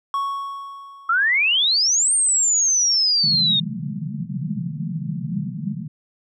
triangle tone with exponential decay, 1109 Hz, C#6, in tune, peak -17 dBFS, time 0.14-1.75 s, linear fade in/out 1 ms, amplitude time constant 350 ms
sine exponential two-way sweep, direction up then down, 1300 to 8870 to 3635 Hz, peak -15 dBFS, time 1.09-3.6 s, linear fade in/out 5 ms, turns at 2.13 s
pink band-pass noise, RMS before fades -27 dBFS, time 3.23-5.88 s, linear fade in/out 10 ms, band 130 to 220 Hz, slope 96 dB/octave
effects none

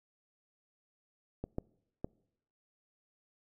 clicks, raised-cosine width 2 ms, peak -24 / -21 / -23 dBFS, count 3, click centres 1.44 / 1.584 / 2.045 s, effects noise-tail reverb RT60 0.8 s tail -25 dB re dry

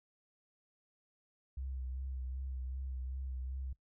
sine tone with vibrato, 65 Hz, C2, 11 cents flat, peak -38 dBFS, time 1.57-3.73 s, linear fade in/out 5 ms, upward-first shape sine, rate 2.6 Hz, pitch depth 37 cents each way, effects noise-tail reverb RT60 0.1 s tail -19 dB re dry

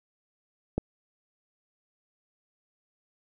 click, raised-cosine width 2 ms, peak -13 dBFS, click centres 0.78 s, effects none

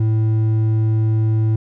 sine tone with hard clipping, 110 Hz, A2, in tune, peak -15 dBFS, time 0-1.56 s, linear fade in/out 5 ms, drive 5 dB, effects none

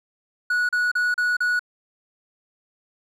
triangle tone bursts, 1465 Hz, F#6, 18 cents flat, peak -17 dBFS, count 5, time 0.5-1.594 s, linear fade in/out 5 ms, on 190 ms, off 36 ms, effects none

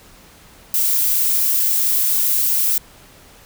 violet noise, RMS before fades -17 dBFS, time 0.74-2.78 s, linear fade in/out 2 ms, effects pink hiss -46 dBFS RMS until 3.45 s

